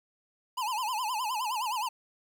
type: tone with vibrato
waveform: square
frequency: 932 Hz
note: A#5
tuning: 1 cent flat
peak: -30 dBFS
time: 0.57-1.89 s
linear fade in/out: 10 ms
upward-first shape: sine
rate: 9.6 Hz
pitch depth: 190 cents each way
effects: 11-bit